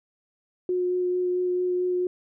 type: tone with vibrato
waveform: sine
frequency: 361.3 Hz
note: F#4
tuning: 41 cents flat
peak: -22 dBFS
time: 0.69-2.07 s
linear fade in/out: 2 ms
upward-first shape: sine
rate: 4.5 Hz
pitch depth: 9 cents each way
effects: none